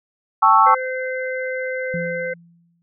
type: chord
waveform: sine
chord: A dominant seventh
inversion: third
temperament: equal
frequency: 784 / 880 / 1108.7 / 1318.5 Hz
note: G5 / A5 / C#6 / E6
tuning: 0 / 0 / 0 / 0 cents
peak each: -19 / -15 / -14 / -15 dBFS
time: 0.42-0.75 s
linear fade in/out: 10 ms
type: harmonic tone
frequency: 515 Hz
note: C5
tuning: 28 cents flat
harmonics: 1 / 3 / 4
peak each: -24 / -29 / -30 dBFS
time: 0.66-2.34 s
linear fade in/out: 10 ms
type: tone with exponential decay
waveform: sine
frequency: 170 Hz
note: F3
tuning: 46 cents flat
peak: -23 dBFS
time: 1.94-2.82 s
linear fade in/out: 0 ms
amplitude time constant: 190 ms
effects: none